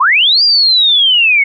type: linear two-way sweep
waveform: sine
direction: up then down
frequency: 932.3 to 4863 to 2157 Hz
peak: -6 dBFS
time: 0-1.44 s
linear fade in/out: 10 ms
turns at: 0.43 s
effects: none